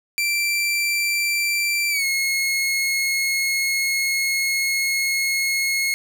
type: tone with pitch glide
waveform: sawtooth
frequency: 2349 to 2167 Hz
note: D7 to C#7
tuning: 0 to -40 cents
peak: -16 dBFS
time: 0.18-5.94 s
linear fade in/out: 0 ms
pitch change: -140 cents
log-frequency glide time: 1.9-2.05 s
effects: none